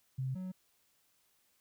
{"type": "tone pair in turn", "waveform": ["sine", "triangle"], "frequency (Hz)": [131.1, 185.4], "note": ["C3", "F#3"], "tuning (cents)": [4, 4], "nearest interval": "tritone", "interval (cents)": 600, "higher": "second", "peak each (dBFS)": [-33, -36], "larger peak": "first", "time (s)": [[0.18, 0.35], [0.35, 0.52]], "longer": "neither", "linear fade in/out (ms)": 10, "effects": ["white hiss -73 dBFS RMS until 1.6 s"]}